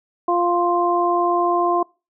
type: harmonic tone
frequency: 349.2 Hz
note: F4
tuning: in tune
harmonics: 1 / 2 / 3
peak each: -20 / -20 / -20 dBFS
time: 0.28-1.83 s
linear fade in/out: 5 ms
effects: noise-tail reverb RT60 0.3 s tail -25 dB re dry